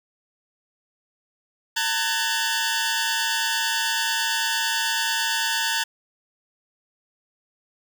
15% pulse tone cluster, 906 / 1507 / 1692 Hz, A#5 / F#6 / G#6, -50 / +31 / +32 cents, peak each -20 dBFS, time 1.76-5.84 s, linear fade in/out 10 ms, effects none

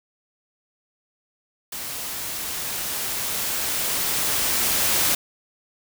white noise with level ramp, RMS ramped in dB -32 to -20 dBFS, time 1.72-5.15 s, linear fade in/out 5 ms, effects none

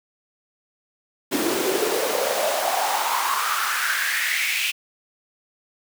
pink noise with high-pass filter sweep, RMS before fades -23 dBFS, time 1.31-4.72 s, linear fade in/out 20 ms, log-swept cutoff 290 to 2600 Hz, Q 4.9, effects none

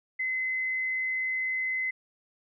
sine tone, 2044 Hz, C7, 41 cents flat, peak -27 dBFS, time 0.19-1.91 s, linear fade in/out 10 ms, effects none

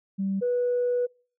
sine tone pair in turn, 194.4 / 489.9 Hz, G3 / B4, -14 / -14 cents, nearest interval octave + major third, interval 1600 cents, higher second, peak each -24 / -21 dBFS, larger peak second, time 0.18-0.41 / 0.41-1.07 s, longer second, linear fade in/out 20 ms, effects noise-tail reverb RT60 0.4 s tail -26 dB re dry + tanh soft clip ceiling -18 dBFS

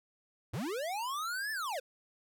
square linear two-way sweep, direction up then down, 83.4 to 1779 to 475.5 Hz, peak -35 dBFS, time 0.53-1.8 s, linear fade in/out 10 ms, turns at 1.52 s, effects none

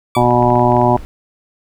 20% pulse tone with exponential decay, 1151 Hz, D6, 35 cents flat, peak -14 dBFS, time 0.15-0.29 s, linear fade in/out 2 ms, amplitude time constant 30 ms
harmonic tone, 122 Hz, B2, 21 cents flat, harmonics 1 / 2 / 3 / 5 / 6 / 7 / 8, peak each -17 / -17 / -17 / -17 / -17 / -17 / -17 dBFS, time 0.16-0.97 s, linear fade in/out 10 ms
brown noise, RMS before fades -31 dBFS, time 0.21-1.05 s, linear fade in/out 0 ms
clicks, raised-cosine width 0.5 ms, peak -18 dBFS, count 9, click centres 0.307 / 0.426 / 0.503 / 0.556 / 0.595 / 0.721 / 0.767 / 0.815 / 0.975 s
effects none

